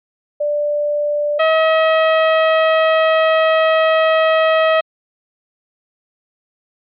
sine / sawtooth tone pair in turn, 589 / 639.1 Hz, D5 / D#5, +5 / +46 cents, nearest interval minor second, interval 141 cents, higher second, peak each -15 / -7 dBFS, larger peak second, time 0.4-1.39 / 1.39-4.81 s, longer second, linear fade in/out 10 ms, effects resampled to 8000 Hz

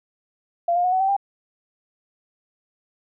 sine tone with pitch steps, 688 / 708.2 / 728.9 / 750.3 / 772.3 / 794.9 Hz, F5 / F5 / F#5 / F#5 / G5 / G5, -26 / +24 / -26 / +24 / -26 / +24 cents, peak -17 dBFS, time 0.68-1.166 s, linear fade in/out 5 ms, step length 81 ms, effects none

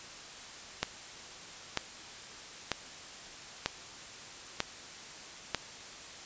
click train, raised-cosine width 0.2 ms, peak -11 dBFS, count 6, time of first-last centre 0.83-5.547 s, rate 1.06 Hz, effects white hiss -47 dBFS RMS until 6.25 s + resampled to 16000 Hz

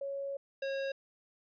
sine / square tone pair in turn, 554.4 / 544.9 Hz, C#5 / C#5, 0 / -30 cents, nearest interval unison, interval 30 cents, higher first, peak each -35 / -34 dBFS, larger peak second, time 0.01-0.37 / 0.62-0.92 s, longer first, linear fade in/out 5 ms, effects resampled to 11025 Hz

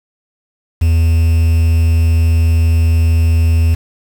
triangle tone with quantisation, 82.41 Hz, E2, in tune, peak -6 dBFS, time 0.81-3.75 s, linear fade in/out 10 ms, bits 5, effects none

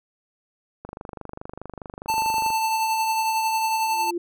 click train, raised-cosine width 1 ms, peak -21 dBFS, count 42, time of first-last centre 0.85-2.503 s, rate 24.8 Hz
square tone with tremolo, 886 Hz, A5, 12 cents sharp, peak -20 dBFS, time 2.08-4.11 s, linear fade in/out 10 ms, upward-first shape triangle, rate 11 Hz, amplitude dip 35%
sine tone with exponential growth, 346 Hz, F4, 16 cents flat, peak -22 dBFS, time 3.8-4.18 s, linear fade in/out 5 ms, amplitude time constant 81 ms
effects none

